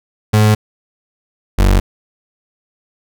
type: tone pair in turn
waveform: 35% pulse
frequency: 106.9 / 47.62 Hz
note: A2 / G1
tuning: -49 / -49 cents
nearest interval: octave + major second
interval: 1400 cents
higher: first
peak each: -6 dBFS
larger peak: neither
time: 0.33-0.55 / 1.58-1.8 s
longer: neither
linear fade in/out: 10 ms
effects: none